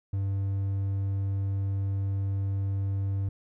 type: tone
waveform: triangle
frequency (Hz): 98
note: G2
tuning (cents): 0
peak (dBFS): -24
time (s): 0.13-3.29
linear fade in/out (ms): 5
effects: none